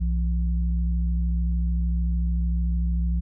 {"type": "tone pair together", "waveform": "sine", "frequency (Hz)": [61.8, 171.99], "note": ["B1", "F3"], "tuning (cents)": [2, -26], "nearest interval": "octave + tritone", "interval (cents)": 1772, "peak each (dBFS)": [-21, -29], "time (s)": [0, 3.21], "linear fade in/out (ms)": 20, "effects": []}